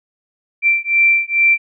sine beating tone pair, 2349 / 2351.3 Hz, D7 / D7, 0 / +1 cents, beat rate 2.3 Hz, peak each -14 dBFS, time 0.62-1.58 s, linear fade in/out 50 ms, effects none

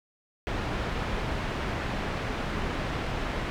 pink low-pass noise, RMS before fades -31 dBFS, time 0.47-3.5 s, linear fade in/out 0 ms, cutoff 2600 Hz, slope 12 dB/octave, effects none

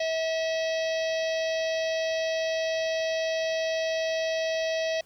harmonic tone, 646 Hz, E5, 35 cents flat, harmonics 1 / 3 / 4 / 5 / 6 / 7 / 8 / 9, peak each -26 / -36 / -38 / -40 / -42 / -43 / -44 / -45 dBFS, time 0-5.01 s, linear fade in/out 5 ms, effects pink hiss -60 dBFS RMS until 5.05 s

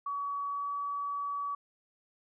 sine tone with pitch glide, 1133 to 1140.2 Hz, C#6 to C#6, +37 to +48 cents, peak -32 dBFS, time 0.06-1.55 s, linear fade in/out 5 ms, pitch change +11 cents, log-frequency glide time 0.47-0.71 s, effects none

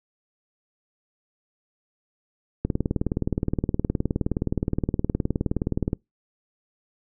click train, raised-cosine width 3 ms, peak -10 dBFS, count 64, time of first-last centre 2.65-5.931 s, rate 19.2 Hz, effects noise-tail reverb RT60 0.2 s tail -26 dB re dry

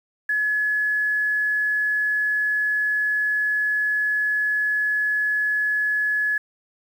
sine tone with quantisation, 1700 Hz, G#6, 40 cents sharp, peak -19 dBFS, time 0.29-6.38 s, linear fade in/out 5 ms, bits 8, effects none

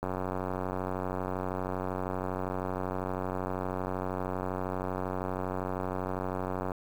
click train, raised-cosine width 1 ms, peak -19 dBFS, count 621, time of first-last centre 0.03-6.718 s, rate 92.7 Hz, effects 8-bit

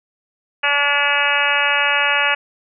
harmonic tone, 286.8 Hz, D4, 41 cents flat, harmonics 2 / 3 / 4 / 5 / 6 / 7 / 8 / 9 / 10, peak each -27 / -24 / -25 / -22 / -21 / -25 / -23 / -21 / -23 dBFS, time 0.63-2.35 s, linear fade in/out 10 ms, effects none

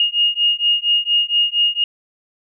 sine beating tone pair, 2850 / 2854.3 Hz, F7 / F7, +34 / +37 cents, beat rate 4.3 Hz, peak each -17 dBFS, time 0-1.84 s, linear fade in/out 2 ms, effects none

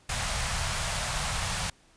pink band-stop noise, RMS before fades -30 dBFS, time 0.09-1.7 s, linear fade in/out 5 ms, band 160 to 640 Hz, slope 24 dB/octave, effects pink hiss -61 dBFS RMS until 1.96 s + resampled to 22050 Hz

